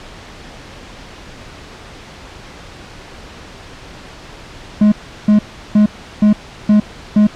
triangle tone bursts, 210 Hz, G#3, 19 cents sharp, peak -4 dBFS, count 6, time 4.81-7.27 s, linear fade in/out 5 ms, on 110 ms, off 360 ms, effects pink hiss -35 dBFS RMS until 7.35 s + low-pass 5000 Hz 12 dB/octave

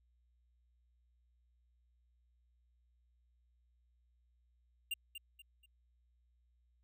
square tone with echo, 2794 Hz, F7, in tune, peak -36 dBFS, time 4.91-4.94 s, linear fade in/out 5 ms, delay 240 ms, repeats 3, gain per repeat -9 dB, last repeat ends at 5.66 s, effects added 60 Hz sine -70 dBFS peak until 6.83 s

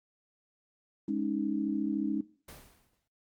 sine chord, Ab suspended fourth, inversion none, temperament equal, 207.7 / 277.2 / 311.1 Hz, Ab3 / Db4 / Eb4, 0 / 0 / 0 cents, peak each -33 dBFS, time 1.08-2.21 s, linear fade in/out 5 ms
pink noise with exponential decay, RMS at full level -45 dBFS, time 2.48-3.08 s, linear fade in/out 5 ms, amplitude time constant 130 ms
effects noise-tail reverb RT60 0.4 s tail -18 dB re dry + Opus 24 kbps

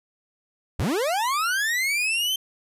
40% pulse linear sweep, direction up, 52 to 3136 Hz, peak -21 dBFS, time 0.79-2.36 s, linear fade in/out 5 ms, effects resampled to 32000 Hz + 10-bit

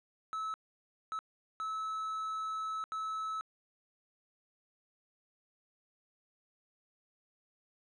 triangle tone bursts at uneven times, 1300 Hz, E6, 24 cents flat, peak -33 dBFS, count 4, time 0.33-0.54 / 1.12-1.19 / 1.6-2.84 / 2.92-3.41 s, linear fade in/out 0 ms, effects resampled to 22050 Hz

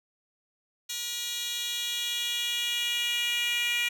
10% pulse tone with high-pass filter sweep, 478.6 Hz, A#4, 46 cents sharp, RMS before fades -30 dBFS, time 0.89-3.89 s, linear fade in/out 10 ms, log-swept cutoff 4300 to 2500 Hz, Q 3.4, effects none

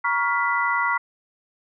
sine tone cluster, 949 / 1119 / 1405 / 1986 Hz, A#5 / C#6 / F6 / B6, +31 / +16 / +10 / +9 cents, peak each -25 dBFS, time 0.04-0.98 s, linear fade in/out 10 ms, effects none

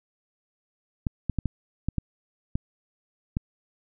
clicks, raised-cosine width 5 ms, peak -13 dBFS, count 8, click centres 1.068 / 1.297 / 1.387 / 1.457 / 1.886 / 1.983 / 2.555 / 3.369 s, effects none

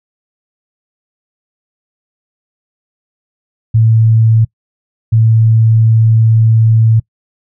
sine tone bursts at uneven times, 112.1 Hz, A2, 33 cents sharp, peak -5 dBFS, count 2, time 3.74-4.45 / 5.12-7 s, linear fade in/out 10 ms, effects noise-tail reverb RT60 0.1 s tail -24 dB re dry

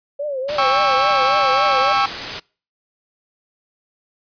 sine tone with vibrato, 554.4 Hz, C#5, in tune, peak -21 dBFS, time 0.19-1.93 s, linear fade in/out 10 ms, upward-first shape triangle, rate 3.6 Hz, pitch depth 160 cents each way
white noise, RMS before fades -25 dBFS, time 0.48-2.4 s, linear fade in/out 10 ms
40% pulse chord, C# diminished, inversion second, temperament equal with one note detuned, 798.6 / 1108.7 / 1318.5 Hz, G5 / C#6 / E6, +32 / 0 / 0 cents, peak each -18 dBFS, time 0.58-2.06 s, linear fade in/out 5 ms
effects noise-tail reverb RT60 0.4 s tail -26 dB re dry + resampled to 11025 Hz

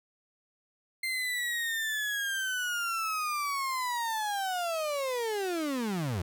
35% pulse linear sweep, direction down, 2093 to 80.3 Hz, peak -28 dBFS, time 1.03-6.22 s, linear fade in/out 5 ms, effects none

